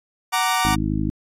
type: chord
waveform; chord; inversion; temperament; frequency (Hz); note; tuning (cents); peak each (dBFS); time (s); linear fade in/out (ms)
sawtooth; Gb augmented; none; equal with one note detuned; 744.3 / 932.3 / 1174.7; Gb5 / Bb5 / D6; +10 / 0 / 0; -19; 0.32-0.76; 20
type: harmonic tone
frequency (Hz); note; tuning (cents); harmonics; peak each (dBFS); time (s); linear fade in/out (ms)
52.1; G#1; +6; 1 / 2 / 3 / 4 / 5 / 6; -27 / -27 / -27 / -27 / -27 / -27; 0.65-1.1; 0
effects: resampled to 32000 Hz